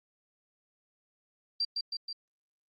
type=tone with echo; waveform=sine; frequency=4715 Hz; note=D8; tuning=6 cents sharp; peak=-27 dBFS; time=1.6-1.65 s; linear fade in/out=5 ms; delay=160 ms; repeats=3; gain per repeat=-3 dB; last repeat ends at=2.13 s; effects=Opus 48 kbps